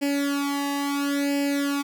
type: tone with flanger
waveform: sawtooth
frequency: 282.8 Hz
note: C#4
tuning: 35 cents sharp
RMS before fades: -25 dBFS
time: 0.01-1.83 s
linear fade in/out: 20 ms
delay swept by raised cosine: 0.4 to 1.06 ms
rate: 0.73 Hz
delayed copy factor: +0.95
effects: none